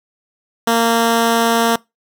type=tone; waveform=10% pulse; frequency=230.4 Hz; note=A#3; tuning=20 cents flat; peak=-4 dBFS; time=0.67-1.76 s; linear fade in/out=5 ms; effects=noise-tail reverb RT60 0.2 s tail -23 dB re dry